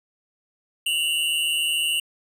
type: tone pair together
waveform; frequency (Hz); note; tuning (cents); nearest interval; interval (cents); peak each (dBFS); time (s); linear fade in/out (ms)
square; 2767 / 2927; F7 / F#7; -17 / -19; minor second; 98; -25 / -24; 0.86-2; 5
effects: resampled to 32000 Hz